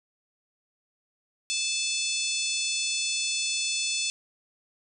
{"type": "harmonic tone", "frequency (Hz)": 873, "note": "A5", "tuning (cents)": -14, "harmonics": [3, 4, 5, 6, 7, 8, 9, 10], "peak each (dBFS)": [-32, -33, -34, -35, -35, -36, -37, -37], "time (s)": [1.5, 4.1], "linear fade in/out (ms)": 0, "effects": []}